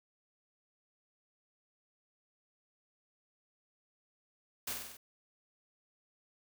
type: noise with echo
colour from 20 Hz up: white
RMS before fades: -38 dBFS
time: 4.67-4.73 s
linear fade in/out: 5 ms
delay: 48 ms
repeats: 5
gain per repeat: -3 dB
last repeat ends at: 4.97 s
effects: none